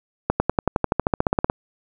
accelerating click train, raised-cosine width 1 ms, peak -3 dBFS, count 17, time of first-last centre 0.3-1.499 s, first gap 100 ms, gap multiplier 0.96, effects none

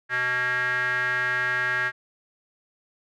square tone with band-pass filter, 125.3 Hz, B2, 25 cents sharp, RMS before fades -25 dBFS, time 0.09-1.92 s, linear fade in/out 50 ms, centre 1700 Hz, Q 9.3, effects none

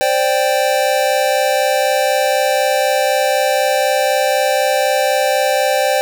square chord, C suspended second, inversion none, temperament equal, 523.3 / 587.3 / 784 Hz, C5 / D5 / G5, 0 / 0 / 0 cents, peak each -18 dBFS, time 0.01-6.01 s, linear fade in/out 0 ms, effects none

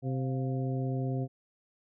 harmonic tone with a mistuned harmonic, 130.81 Hz, C3, in tune, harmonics 1 / 2 / 3 / 4 / 5, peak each -30 / -36 / -40 / -42 / -44 dBFS, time 0.02-1.28 s, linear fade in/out 50 ms, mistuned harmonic 5, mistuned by +110 cents, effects none

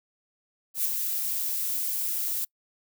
violet noise with ADSR envelope, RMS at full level -24 dBFS, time 0.74-2.45 s, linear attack 110 ms, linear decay 10 ms, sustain -5 dB, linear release 9 ms, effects noise-tail reverb RT60 0.1 s tail -26 dB re dry

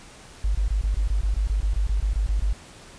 sine tone bursts, 50.1 Hz, G1, 38 cents sharp, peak -19 dBFS, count 16, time 0.44-2.53 s, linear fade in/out 5 ms, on 110 ms, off 22 ms, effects pink hiss -46 dBFS RMS until 2.98 s + resampled to 22050 Hz

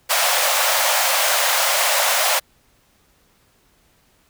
pink high-pass noise, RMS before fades -18 dBFS, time 0.09-2.4 s, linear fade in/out 20 ms, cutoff 530 Hz, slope 96 dB/octave, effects pink hiss -59 dBFS RMS until 4.29 s

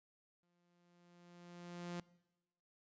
sawtooth tone with exponential growth, 174.61 Hz, F3, in tune, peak -37 dBFS, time 0.43-2 s, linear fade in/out 0 ms, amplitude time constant 340 ms, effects noise-tail reverb RT60 1.0 s tail -22 dB re dry + resampled to 16000 Hz

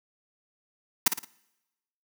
white noise with echo, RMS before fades -18 dBFS, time 1.06-1.08 s, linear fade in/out 5 ms, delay 56 ms, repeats 3, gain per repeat -8 dB, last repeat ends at 1.248 s, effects noise-tail reverb RT60 1.0 s tail -25 dB re dry + high-pass 150 Hz 12 dB/octave

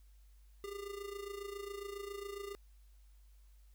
square tone with amplitude modulation, 401.9 Hz, G4, 43 cents sharp, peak -40 dBFS, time 0.64-2.55 s, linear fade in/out 0 ms, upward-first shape sine, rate 27.3 Hz, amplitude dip 70%, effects added 50 Hz sine -58 dBFS peak until 3.74 s + white hiss -75 dBFS RMS until 3.74 s

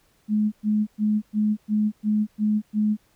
sine tone bursts, 212.1 Hz, G#3, 37 cents sharp, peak -18 dBFS, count 8, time 0.28-2.97 s, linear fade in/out 50 ms, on 240 ms, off 110 ms, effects pink hiss -63 dBFS RMS until 3.15 s

